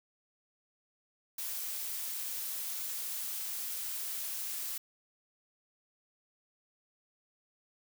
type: noise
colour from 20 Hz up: blue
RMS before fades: -38 dBFS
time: 1.38-4.78 s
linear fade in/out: 5 ms
effects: none